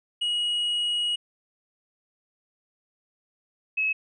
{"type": "tone pair in turn", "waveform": ["triangle", "sine"], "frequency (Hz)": [2900, 2576], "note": ["F#7", "E7"], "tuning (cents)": [-35, -41], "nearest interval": "major second", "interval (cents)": 206, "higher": "first", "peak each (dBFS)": -22, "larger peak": "neither", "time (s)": [[0.21, 1.16], [3.77, 3.93]], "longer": "first", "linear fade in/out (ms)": 10, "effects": ["resampled to 24000 Hz"]}